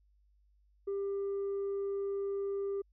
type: tone with tanh clipping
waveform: sine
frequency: 396.8 Hz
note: G4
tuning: 21 cents sharp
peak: -33 dBFS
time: 0.87-2.82 s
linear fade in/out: 10 ms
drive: 1 dB
effects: added 50 Hz sine -65 dBFS peak until 2.92 s